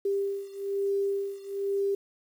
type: beating tone pair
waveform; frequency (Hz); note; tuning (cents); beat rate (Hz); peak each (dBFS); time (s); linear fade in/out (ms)
sine; 396.5 / 397.6; G4 / G4; +20 / +25; 1.1; -29 / -31; 0.05-1.95; 5
effects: 9-bit